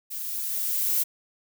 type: noise with level ramp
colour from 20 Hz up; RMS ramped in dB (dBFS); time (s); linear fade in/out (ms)
violet; -34 to -23; 0.1-1.04; 20
effects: none